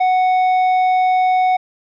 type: tone with tanh clipping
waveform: sine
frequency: 740 Hz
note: F#5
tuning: in tune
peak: -13 dBFS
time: 0-1.57 s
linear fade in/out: 10 ms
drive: 7 dB
effects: none